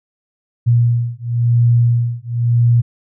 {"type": "beating tone pair", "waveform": "sine", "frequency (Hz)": [118.4, 119.36], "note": ["A#2", "A#2"], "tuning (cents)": [27, 41], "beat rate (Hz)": 0.96, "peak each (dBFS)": -14, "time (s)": [0.66, 2.82], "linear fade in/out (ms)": 20, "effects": []}